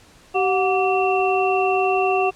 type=tone cluster; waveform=sine; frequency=384.6 / 732 / 1160 / 2711 Hz; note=G4 / F#5 / D6 / E7; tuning=-33 / -19 / -22 / +48 cents; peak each=-20 / -20 / -27 / -25 dBFS; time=0.34-2.31 s; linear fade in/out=20 ms; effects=pink hiss -50 dBFS RMS until 2.35 s + low-pass 9000 Hz 12 dB/octave